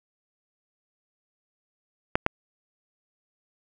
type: clicks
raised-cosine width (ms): 0.5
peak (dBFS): -5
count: 2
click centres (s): 2.155 / 2.264
effects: none